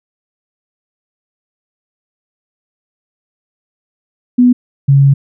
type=tone pair in turn; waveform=sine; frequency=246.9 / 138.57 Hz; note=B3 / C#3; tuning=0 / 0 cents; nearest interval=minor seventh; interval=1000 cents; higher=first; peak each=-4 dBFS; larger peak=neither; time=4.38-4.53 / 4.88-5.14 s; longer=second; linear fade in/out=10 ms; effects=none